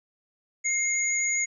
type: tone pair together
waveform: sine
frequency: 2128 / 6756 Hz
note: C7 / G#8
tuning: +29 / +29 cents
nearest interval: octave + minor sixth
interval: 2000 cents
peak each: -26 dBFS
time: 0.64-1.46 s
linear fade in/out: 20 ms
effects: none